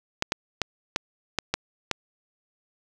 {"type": "clicks", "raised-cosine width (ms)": 0.2, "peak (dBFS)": -6, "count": 7, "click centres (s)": [0.224, 0.321, 0.617, 0.961, 1.387, 1.54, 1.913], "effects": []}